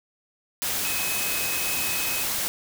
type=tone in noise; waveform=sine; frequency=2547 Hz; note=D#7; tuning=40 cents sharp; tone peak=-31 dBFS; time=0.85-2.23 s; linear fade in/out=0 ms; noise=white; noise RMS=-27 dBFS; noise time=0.62-2.48 s; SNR=-7 dB; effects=none